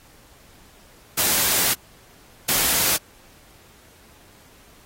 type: noise bursts at uneven times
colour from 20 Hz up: white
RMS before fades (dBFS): -20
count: 2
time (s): 1.17-1.74 / 2.48-2.97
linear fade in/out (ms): 10
effects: pink hiss -52 dBFS RMS until 4.85 s + AAC 48 kbps